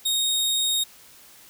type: tone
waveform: sawtooth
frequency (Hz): 3729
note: A#7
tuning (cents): 0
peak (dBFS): -18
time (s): 0.05-0.84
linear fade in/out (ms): 10
effects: white hiss -50 dBFS RMS until 1.49 s